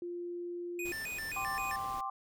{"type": "tone", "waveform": "sine", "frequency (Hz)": 349.2, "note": "F4", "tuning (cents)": 0, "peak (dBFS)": -37, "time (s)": [0.02, 0.92], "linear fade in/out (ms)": 2}
{"type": "tone with vibrato", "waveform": "square", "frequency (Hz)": 2100, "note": "C7", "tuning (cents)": 6, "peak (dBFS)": -38, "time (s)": [0.79, 1.76], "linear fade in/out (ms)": 2, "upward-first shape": "square", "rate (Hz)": 3.8, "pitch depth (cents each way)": 290}
{"type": "noise", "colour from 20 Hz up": "pink", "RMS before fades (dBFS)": -49, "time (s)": [0.85, 2.01], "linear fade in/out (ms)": 5}
{"type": "chord", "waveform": "sine", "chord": "G suspended fourth", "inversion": "none", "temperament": "equal with one note detuned", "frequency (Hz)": [784, 1050.7, 1174.7], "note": ["G5", "C6", "D6"], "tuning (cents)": [0, 7, 0], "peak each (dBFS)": -39, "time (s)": [1.36, 2.1], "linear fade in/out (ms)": 5}
{"effects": []}